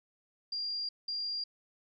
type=tone bursts at uneven times; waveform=sine; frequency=4784 Hz; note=D8; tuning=31 cents sharp; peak=-33 dBFS; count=2; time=0.52-0.89 / 1.08-1.44 s; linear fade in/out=5 ms; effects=none